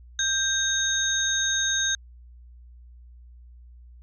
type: tone cluster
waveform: sine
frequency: 1578 / 3717 / 6370 Hz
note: G6 / A#7 / G8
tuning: +11 / -6 / +27 cents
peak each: -27 / -26 / -26 dBFS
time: 0.19-1.95 s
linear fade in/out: 2 ms
effects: added 60 Hz sine -45 dBFS peak until 4.02 s